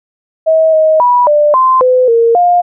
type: tone with pitch steps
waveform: sine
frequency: 640 / 629 / 978 / 593 / 1038 / 507 / 462.3 / 707 Hz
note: D#5 / D#5 / B5 / D5 / C6 / B4 / A#4 / F5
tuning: +49 / +19 / -17 / +17 / -14 / +45 / -14 / +21 cents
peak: -5 dBFS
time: 0.46-2.62 s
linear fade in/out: 20 ms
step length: 270 ms
effects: none